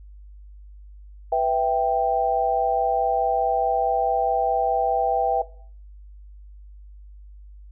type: chord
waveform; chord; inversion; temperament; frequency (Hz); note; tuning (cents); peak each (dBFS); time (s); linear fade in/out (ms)
sine; E minor; second; equal; 493.9 / 659.3 / 784; B4 / E5 / G5; 0 / 0 / 0; -25 / -22 / -21; 1.32-5.42; 5
effects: noise-tail reverb RT60 0.5 s tail -18 dB re dry + added 50 Hz sine -41 dBFS peak until 7.71 s